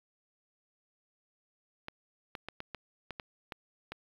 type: clicks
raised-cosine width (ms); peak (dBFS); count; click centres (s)
0.3; -23; 9; 1.884 / 2.352 / 2.486 / 2.604 / 2.747 / 3.107 / 3.198 / 3.522 / 3.92
effects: low-pass 5000 Hz 12 dB/octave + 9-bit